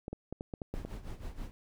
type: clicks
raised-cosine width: 2 ms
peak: -25 dBFS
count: 8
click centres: 0.081 / 0.13 / 0.326 / 0.409 / 0.538 / 0.618 / 0.74 / 0.85 s
type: noise with tremolo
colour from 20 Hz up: brown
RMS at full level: -39 dBFS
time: 0.74-1.51 s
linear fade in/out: 0 ms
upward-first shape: sine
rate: 6.2 Hz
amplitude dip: 75%
effects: none